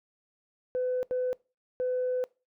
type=tone bursts at uneven times; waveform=sine; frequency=504 Hz; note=B4; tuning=35 cents sharp; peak=-25 dBFS; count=3; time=0.75-1.03 / 1.11-1.33 / 1.8-2.24 s; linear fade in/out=0 ms; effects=noise-tail reverb RT60 0.3 s tail -24 dB re dry + tanh soft clip ceiling -23 dBFS